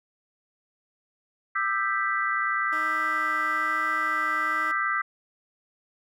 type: chord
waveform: sine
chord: E minor seventh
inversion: third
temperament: equal with one note detuned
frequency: 1198 / 1318.5 / 1568 / 1975.5 Hz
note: D6 / E6 / G6 / B6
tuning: +34 / 0 / 0 / 0 cents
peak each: -29 dBFS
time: 1.55-5.02 s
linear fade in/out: 10 ms
type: tone with vibrato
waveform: 15% pulse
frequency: 311.1 Hz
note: D#4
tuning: in tune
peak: -32 dBFS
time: 2.72-4.72 s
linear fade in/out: 10 ms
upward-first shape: sine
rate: 1.1 Hz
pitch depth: 9 cents each way
effects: none